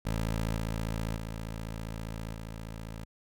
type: tone with level steps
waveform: 15% pulse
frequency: 55 Hz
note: A1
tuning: in tune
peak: -23 / -25 / -30 / -33 dBFS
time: 0.05-3.05 s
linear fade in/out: 10 ms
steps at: 0.57 / 1.16 / 2.34 s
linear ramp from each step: 2 ms
effects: none